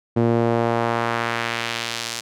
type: tone with band-pass filter sweep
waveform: sawtooth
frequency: 116.54 Hz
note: A#2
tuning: in tune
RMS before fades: -22 dBFS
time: 0.16-2.21 s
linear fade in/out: 10 ms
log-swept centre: 320 to 6000 Hz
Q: 1
effects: none